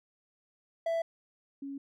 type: tone pair in turn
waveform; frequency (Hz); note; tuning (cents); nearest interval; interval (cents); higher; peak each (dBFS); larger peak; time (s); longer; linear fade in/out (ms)
triangle / sine; 663 / 277.2; E5 / C#4; +10 / 0; octave + minor third; 1510; first; -26 / -37; first; 0.86-1.02 / 1.62-1.78; neither; 5
effects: none